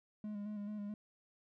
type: tone with vibrato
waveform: triangle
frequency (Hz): 207.7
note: G#3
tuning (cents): 0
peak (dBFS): -38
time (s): 0.24-0.94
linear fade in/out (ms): 2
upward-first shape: square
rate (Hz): 4.6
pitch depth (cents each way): 29
effects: none